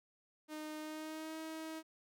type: tone with pitch glide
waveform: sawtooth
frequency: 307.5 to 318.5 Hz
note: D#4 to D#4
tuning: -20 to +41 cents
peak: -39 dBFS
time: 0.48-1.83 s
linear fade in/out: 50 ms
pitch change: +61 cents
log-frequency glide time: 0.79-1.39 s
effects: none